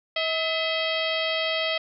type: harmonic tone with a mistuned harmonic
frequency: 642 Hz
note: E5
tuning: 46 cents flat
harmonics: 1 / 2 / 3 / 4 / 5 / 6 / 7 / 8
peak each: -28 / -35 / -31 / -32 / -29 / -36 / -36 / -41 dBFS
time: 0.16-1.78 s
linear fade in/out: 5 ms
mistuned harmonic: 3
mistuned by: +77 cents
effects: none